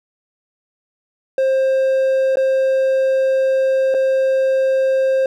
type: tone with dropouts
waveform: triangle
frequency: 530 Hz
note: C5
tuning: 22 cents sharp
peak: -11 dBFS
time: 1.38-5.26 s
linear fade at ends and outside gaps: 2 ms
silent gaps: 2.357-2.37 / 3.942-3.946 s
effects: none